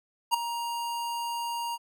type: tone with ADSR envelope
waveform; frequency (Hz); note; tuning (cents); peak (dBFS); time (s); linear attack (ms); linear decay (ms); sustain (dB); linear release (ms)
square; 940; A#5; +14; -19; 0.31-1.78; 31; 8; -12; 39
effects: none